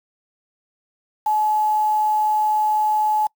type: tone with quantisation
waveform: sine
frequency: 854 Hz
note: G#5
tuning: 48 cents sharp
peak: -16 dBFS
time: 1.26-3.27 s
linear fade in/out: 5 ms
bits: 6
effects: noise-tail reverb RT60 0.1 s tail -25 dB re dry